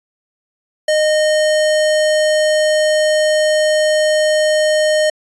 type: tone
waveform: square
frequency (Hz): 615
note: D#5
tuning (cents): -20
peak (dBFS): -12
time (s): 0.88-5.1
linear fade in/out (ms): 5
effects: resampled to 22050 Hz